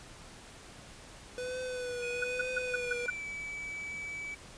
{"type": "tone with vibrato", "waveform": "square", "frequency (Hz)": 496.4, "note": "B4", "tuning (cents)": 9, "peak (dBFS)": -36, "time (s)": [1.38, 3.06], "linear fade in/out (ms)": 0, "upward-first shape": "triangle", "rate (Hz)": 1.1, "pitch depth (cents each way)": 49}
{"type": "tone with pitch glide", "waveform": "triangle", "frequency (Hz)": [2489, 2296], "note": ["D#7", "D7"], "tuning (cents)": [0, -40], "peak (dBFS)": -36, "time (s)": [2.02, 4.35], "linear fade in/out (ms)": 10, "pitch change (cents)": -140, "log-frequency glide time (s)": [2.66, 3.27]}
{"type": "tone bursts", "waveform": "sine", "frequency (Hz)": 1480, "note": "F#6", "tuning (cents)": 0, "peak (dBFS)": -27, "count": 6, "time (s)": [2.22, 3.102], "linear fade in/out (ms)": 5, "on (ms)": 22, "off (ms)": 150}
{"effects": ["pink hiss -51 dBFS RMS until 4.57 s", "resampled to 22050 Hz"]}